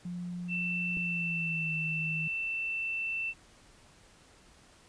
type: tone with pitch glide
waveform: sine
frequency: 176.7 to 158.33 Hz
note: F3 to D#3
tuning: +21 to +31 cents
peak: -35 dBFS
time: 0.05-2.28 s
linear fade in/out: 5 ms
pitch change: -190 cents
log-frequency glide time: 0.96-1.73 s
type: tone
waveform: sine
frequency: 2674 Hz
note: E7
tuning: 24 cents sharp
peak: -31 dBFS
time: 0.48-3.34 s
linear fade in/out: 50 ms
type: click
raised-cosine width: 3 ms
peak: -30 dBFS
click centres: 0.971 s
effects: pink hiss -59 dBFS RMS until 4.88 s + resampled to 22050 Hz